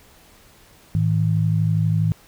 sine tone pair together, 107.2 / 159.57 Hz, A2 / D#3, -45 / +44 cents, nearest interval perfect fifth, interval 689 cents, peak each -19 dBFS, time 0.95-2.12 s, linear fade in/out 0 ms, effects pink hiss -51 dBFS RMS until 2.27 s

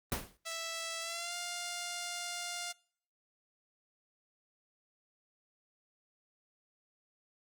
pink noise with exponential decay, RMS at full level -30 dBFS, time 0.12-0.37 s, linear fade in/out 1 ms, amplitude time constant 53 ms
5% pulse tone with pitch glide, 659.3 to 702.6 Hz, E5 to F5, 0 to +10 cents, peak -26 dBFS, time 0.45-2.73 s, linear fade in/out 20 ms, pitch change +110 cents, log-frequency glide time 1.01-1.34 s
effects noise-tail reverb RT60 0.6 s tail -26 dB re dry + Opus 24 kbps

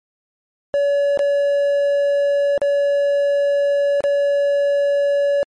triangle tone with dropouts, 568 Hz, C#5, 42 cents sharp, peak -12 dBFS, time 0.74-5.43 s, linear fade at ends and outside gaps 0 ms, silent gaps 1.174-1.192 / 2.578-2.617 / 4.006-4.039 s, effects MP3 48 kbps

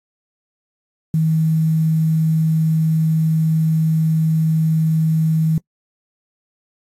sine tone with quantisation, 159.3 Hz, D#3, 41 cents sharp, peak -13 dBFS, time 1.14-5.58 s, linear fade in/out 2 ms, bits 7, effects noise-tail reverb RT60 0.1 s tail -25 dB re dry + AAC 48 kbps

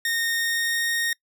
sawtooth tone with pitch glide, 1844 to 1855.8 Hz, A#6 to A#6, -19 to -8 cents, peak -19 dBFS, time 0.05-1.13 s, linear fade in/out 2 ms, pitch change +11 cents, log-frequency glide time 0.34-0.88 s, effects noise-tail reverb RT60 0.1 s tail -25 dB re dry

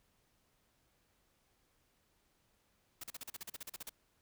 white noise bursts, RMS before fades -45 dBFS, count 14, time 3.01-3.895 s, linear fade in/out 5 ms, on 27 ms, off 39 ms, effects pink hiss -75 dBFS RMS until 4.21 s

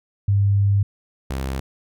sine / sawtooth tone pair in turn, 100 / 66.51 Hz, G2 / C2, +35 / +29 cents, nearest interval perfect fifth, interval 706 cents, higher first, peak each -14 / -20 dBFS, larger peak first, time 0.28-0.83 / 1.3-1.6 s, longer first, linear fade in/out 5 ms, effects none

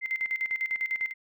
sine tone with tremolo, 2078 Hz, C7, 12 cents flat, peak -25 dBFS, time 0.01-1.14 s, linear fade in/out 50 ms, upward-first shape square, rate 10 Hz, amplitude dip 75%, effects none

